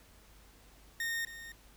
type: tone with echo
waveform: 40% pulse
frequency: 1842 Hz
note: A#6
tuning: 21 cents flat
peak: -32 dBFS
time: 1-1.25 s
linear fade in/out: 2 ms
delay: 270 ms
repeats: 1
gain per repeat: -12 dB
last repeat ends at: 1.52 s
effects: added 50 Hz sine -60 dBFS peak until 1.76 s + pink hiss -61 dBFS RMS until 1.76 s